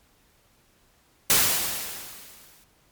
white noise with exponential decay, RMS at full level -17 dBFS, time 1.3-2.64 s, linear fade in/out 1 ms, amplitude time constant 290 ms, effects pink hiss -62 dBFS RMS until 2.91 s + MP3 96 kbps

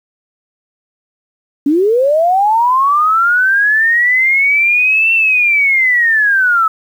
sine linear two-way sweep, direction up then down, 271.1 to 2705 to 1284 Hz, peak -8 dBFS, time 1.66-6.68 s, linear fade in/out 5 ms, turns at 5.13 s, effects 7-bit

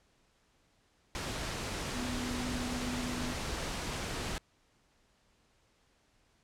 sine tone in noise, 246.9 Hz, B3, in tune, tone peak -37 dBFS, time 1.94-3.34 s, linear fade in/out 0 ms, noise pink, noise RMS -37 dBFS, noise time 1.15-4.38 s, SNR -3 dB, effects pink hiss -70 dBFS RMS until 6.43 s + low-pass 8000 Hz 12 dB/octave

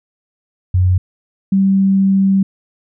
sine tone pair in turn, 91.5 / 193.88 Hz, F#2 / G3, -19 / -19 cents, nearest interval octave + minor second, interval 1300 cents, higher second, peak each -9 dBFS, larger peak neither, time 0.74-0.98 / 1.52-2.43 s, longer second, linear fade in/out 5 ms, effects none

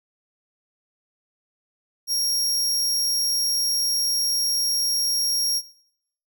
sawtooth tone, 5588 Hz, F8, in tune, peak -18 dBFS, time 2.07-5.62 s, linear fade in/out 50 ms, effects noise-tail reverb RT60 0.7 s tail -19 dB re dry

